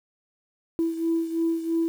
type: beating tone pair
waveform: sine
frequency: 329.6 / 332.6 Hz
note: E4 / E4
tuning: 0 / +16 cents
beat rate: 3 Hz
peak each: -23 / -28 dBFS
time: 0.79-1.88 s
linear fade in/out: 0 ms
effects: tanh soft clip ceiling -16 dBFS + 8-bit